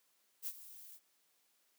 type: noise with ADSR envelope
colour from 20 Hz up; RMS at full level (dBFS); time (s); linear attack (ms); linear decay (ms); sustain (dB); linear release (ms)
violet; -39; 0.42-1; 50; 51; -15; 55
effects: white hiss -75 dBFS RMS until 1.78 s + high-pass 200 Hz 12 dB/octave